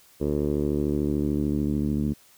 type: tone with low-pass filter sweep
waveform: 10% pulse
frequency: 73.5 Hz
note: D2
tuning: 2 cents sharp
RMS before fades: -25 dBFS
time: 0.2-2.14 s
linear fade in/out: 20 ms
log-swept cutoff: 450 to 240 Hz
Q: 2.2
effects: white hiss -56 dBFS RMS until 2.37 s